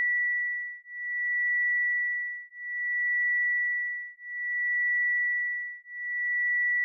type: beating tone pair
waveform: sine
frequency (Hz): 1952 / 1952.6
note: B6 / B6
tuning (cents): -21 / -20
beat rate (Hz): 0.6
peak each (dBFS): -29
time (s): 0-6.84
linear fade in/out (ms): 0
effects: none